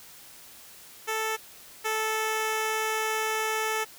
10% pulse tone pair in turn, 440 / 437.8 Hz, A4 / A4, 0 / -9 cents, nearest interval unison, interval 9 cents, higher first, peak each -19 / -18 dBFS, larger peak second, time 1.07-1.37 / 1.84-3.85 s, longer second, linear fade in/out 20 ms, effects white hiss -49 dBFS RMS until 3.98 s

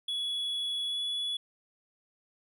triangle tone with pitch glide, 3383 to 3405 Hz, G#7 to G#7, +31 to +42 cents, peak -29 dBFS, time 0.08-1.37 s, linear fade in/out 5 ms, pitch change +11 cents, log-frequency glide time 0.87-1 s, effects none

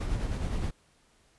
brown noise with tremolo, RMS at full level -29 dBFS, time 0-0.71 s, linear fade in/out 10 ms, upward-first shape sine, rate 9.6 Hz, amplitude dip 40%, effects pink hiss -65 dBFS RMS until 1.38 s + resampled to 24000 Hz

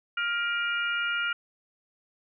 harmonic tone with a mistuned harmonic, 475.9 Hz, A#4, 36 cents sharp, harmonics 3 / 4 / 5 / 6, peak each -27 / -41 / -35 / -34 dBFS, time 0.17-1.33 s, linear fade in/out 5 ms, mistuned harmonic 3, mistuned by -30 cents, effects none

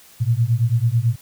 sine beating tone pair, 112.4 / 121.5 Hz, A2 / B2, +37 / -28 cents, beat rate 9.1 Hz, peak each -18 dBFS, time 0.2-1.16 s, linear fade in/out 20 ms, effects white hiss -48 dBFS RMS until 1.21 s

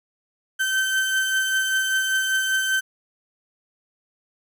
35% pulse beating tone pair, 1544 / 1549.1 Hz, G6 / G6, -27 / -21 cents, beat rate 5.1 Hz, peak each -19 / -28 dBFS, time 0.59-2.81 s, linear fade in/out 20 ms, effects none

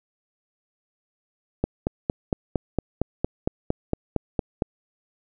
click train, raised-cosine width 2 ms, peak -8 dBFS, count 14, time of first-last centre 1.64-4.622 s, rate 4.36 Hz, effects none

